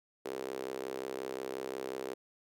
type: tone with high-pass filter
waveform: sawtooth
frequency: 65.6 Hz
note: C2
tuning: 5 cents sharp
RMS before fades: -40 dBFS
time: 0.25-2.14 s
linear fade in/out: 5 ms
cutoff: 410 Hz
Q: 3.9
effects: none